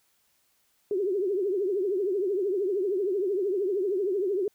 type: tone with vibrato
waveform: sine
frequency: 387.2 Hz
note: G4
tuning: 21 cents flat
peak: -24 dBFS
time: 0.91-4.48 s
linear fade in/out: 2 ms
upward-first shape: triangle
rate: 13 Hz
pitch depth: 180 cents each way
effects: white hiss -69 dBFS RMS until 4.54 s